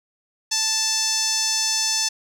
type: tone with band-pass filter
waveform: sawtooth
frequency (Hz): 880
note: A5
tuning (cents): 0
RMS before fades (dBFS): -22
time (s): 0.51-2.09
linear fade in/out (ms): 10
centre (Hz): 5800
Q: 4.1
effects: none